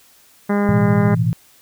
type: harmonic tone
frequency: 203.5 Hz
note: G#3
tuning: 35 cents flat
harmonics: 1 / 2 / 3 / 4 / 5 / 6 / 7 / 8 / 9 / 10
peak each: -16 / -22 / -26 / -28 / -30 / -32 / -33 / -34 / -35 / -36 dBFS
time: 0.49-1.15 s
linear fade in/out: 10 ms
type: chord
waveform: sine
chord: A suspended second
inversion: none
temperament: equal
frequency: 110 / 123.47 / 164.81 Hz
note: A2 / B2 / E3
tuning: 0 / 0 / 0 cents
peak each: -19 dBFS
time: 0.69-1.33 s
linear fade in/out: 0 ms
effects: white hiss -51 dBFS RMS until 1.61 s